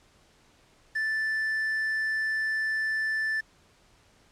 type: tone with quantisation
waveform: triangle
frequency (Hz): 1760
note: A6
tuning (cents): 0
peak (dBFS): -24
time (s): 0.95-3.41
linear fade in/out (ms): 10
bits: 8
effects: pink hiss -61 dBFS RMS until 4.31 s + low-pass 8000 Hz 12 dB/octave